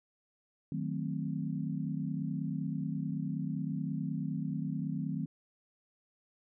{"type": "chord", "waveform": "sine", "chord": "D# diminished seventh", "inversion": "none", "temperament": "equal with one note detuned", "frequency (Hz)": [155.56, 185, 220.9, 261.6], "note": ["D#3", "F#3", "A3", "C4"], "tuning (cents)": [0, 0, 7, 0], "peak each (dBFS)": [-36, -38, -40, -39], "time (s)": [0.72, 5.26], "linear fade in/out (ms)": 2, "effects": []}